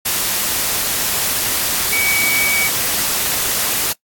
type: tone in noise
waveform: sine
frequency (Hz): 2267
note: C#7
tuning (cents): +38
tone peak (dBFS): -16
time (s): 1.92-2.68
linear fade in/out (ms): 10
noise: white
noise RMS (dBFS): -18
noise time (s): 0.05-3.93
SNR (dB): -1
effects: noise-tail reverb RT60 0.1 s tail -21 dB re dry + AAC 64 kbps